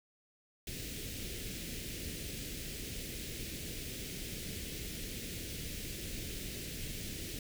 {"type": "band-stop noise", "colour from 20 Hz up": "pink", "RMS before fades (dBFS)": -42, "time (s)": [0.67, 7.39], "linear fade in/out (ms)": 2, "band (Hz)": [460, 2100], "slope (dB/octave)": 24, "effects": []}